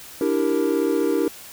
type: chord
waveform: triangle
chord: E half-diminished seventh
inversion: third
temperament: equal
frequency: 293.7 / 329.6 / 392 / 466.2 Hz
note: D4 / E4 / G4 / Bb4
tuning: 0 / 0 / 0 / 0 cents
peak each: -22 dBFS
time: 0.21-1.28 s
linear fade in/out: 2 ms
effects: white hiss -41 dBFS RMS until 1.52 s